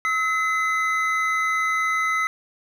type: tone pair together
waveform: triangle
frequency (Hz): 1294 / 2037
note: E6 / C7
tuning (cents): -32 / -47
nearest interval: minor sixth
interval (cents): 785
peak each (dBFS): -21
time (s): 0.05-2.27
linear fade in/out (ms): 0
effects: none